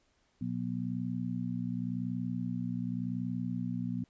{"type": "harmonic tone", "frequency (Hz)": 60.9, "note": "B1", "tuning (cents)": -24, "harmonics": [2, 3, 4], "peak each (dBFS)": [-38, -36, -36], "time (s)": [0.41, 4.04], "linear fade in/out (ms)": 5, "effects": ["pink hiss -72 dBFS RMS until 4.09 s", "resampled to 16000 Hz"]}